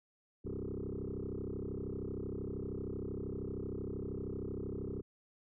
sine tone with frequency modulation, 239.9 Hz, A#3, 50 cents sharp, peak -36 dBFS, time 0.44-5.02 s, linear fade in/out 20 ms, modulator 32.9 Hz, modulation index 6, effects tanh soft clip ceiling -34 dBFS

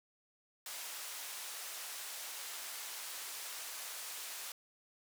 white band-pass noise, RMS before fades -45 dBFS, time 0.66-4.52 s, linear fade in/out 2 ms, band 650 to 13000 Hz, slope 12 dB/octave, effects none

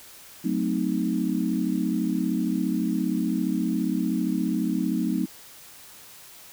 sine chord, F# diminished seventh, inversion none, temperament equal with one note detuned, 185 / 220 / 257.3 / 311.1 Hz, F#3 / A3 / C4 / Eb4, 0 / 0 / -29 / 0 cents, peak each -28 dBFS, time 0.44-5.26 s, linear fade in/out 10 ms, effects white hiss -47 dBFS RMS until 6.52 s

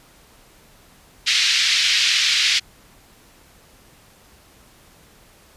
white band-pass noise, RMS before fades -18 dBFS, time 1.26-2.6 s, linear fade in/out 20 ms, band 2000 to 4900 Hz, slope 24 dB/octave, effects pink hiss -51 dBFS RMS until 5.56 s + resampled to 32000 Hz

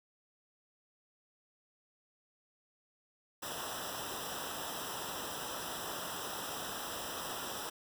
pink noise with comb filter, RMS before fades -41 dBFS, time 3.42-7.7 s, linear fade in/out 10 ms, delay 0.45 ms, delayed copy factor -0.95, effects none

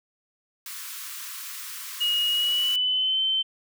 white high-pass noise, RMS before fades -37 dBFS, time 0.66-2.76 s, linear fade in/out 2 ms, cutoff 1000 Hz, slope 96 dB/octave
sine tone with pitch glide, 2881 to 3088 Hz, F#7 to G7, -47 to -27 cents, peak -21 dBFS, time 2-3.43 s, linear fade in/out 20 ms, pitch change +120 cents, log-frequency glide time 2.3-3.21 s
effects none

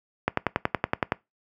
click train, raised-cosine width 0.5 ms, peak -6 dBFS, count 10, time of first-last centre 0.28-1.121 s, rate 10.7 Hz, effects noise-tail reverb RT60 0.2 s tail -22 dB re dry + high-pass 80 Hz 12 dB/octave

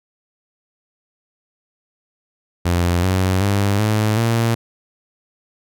sawtooth tone with pitch steps, 87.31 / 93.58 / 100.29 / 107.49 / 115.21 Hz, F2 / F#2 / G2 / A2 / A#2, 0 / +20 / +40 / -40 / -20 cents, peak -11 dBFS, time 2.65-4.55 s, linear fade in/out 10 ms, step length 380 ms, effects none

